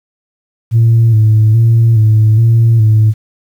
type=tone with vibrato; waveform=sine; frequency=111.7 Hz; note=A2; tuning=27 cents sharp; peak=-3 dBFS; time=0.71-3.14 s; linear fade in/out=50 ms; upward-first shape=square; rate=1.2 Hz; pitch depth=46 cents each way; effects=tanh soft clip ceiling -2 dBFS + 7-bit